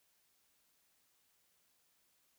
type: silence
effects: white hiss -75 dBFS RMS until 2.38 s